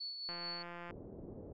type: tone with tremolo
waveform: sine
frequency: 4435 Hz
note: C#8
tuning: in tune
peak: -39 dBFS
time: 0-0.63 s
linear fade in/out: 10 ms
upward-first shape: sine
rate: 4.6 Hz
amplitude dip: 40%
type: click train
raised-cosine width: 0.5 ms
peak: -32 dBFS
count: 108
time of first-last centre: 0.29-0.908 s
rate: 173 Hz
type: low-pass noise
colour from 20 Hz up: white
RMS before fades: -49 dBFS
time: 0.89-1.53 s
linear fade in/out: 10 ms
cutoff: 480 Hz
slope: 24 dB/octave
effects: MP3 96 kbps